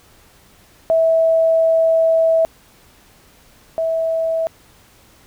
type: tone pair in turn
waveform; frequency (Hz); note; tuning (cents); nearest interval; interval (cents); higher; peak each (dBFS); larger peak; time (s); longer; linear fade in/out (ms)
sine; 652 / 652; E5 / E5; -19 / -19; unison; 0; neither; -11 / -16; first; 0.9-2.45 / 3.78-4.47; first; 0
effects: pink hiss -50 dBFS RMS until 5.26 s